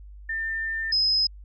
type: tone pair in turn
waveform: sine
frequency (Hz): 1797 / 5083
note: A6 / D#8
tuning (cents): +36 / +36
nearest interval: octave + tritone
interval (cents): 1800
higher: second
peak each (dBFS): -26 / -19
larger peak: second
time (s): 0.29-0.92 / 0.92-1.27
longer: first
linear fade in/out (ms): 5
effects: added 50 Hz sine -41 dBFS peak until 1.44 s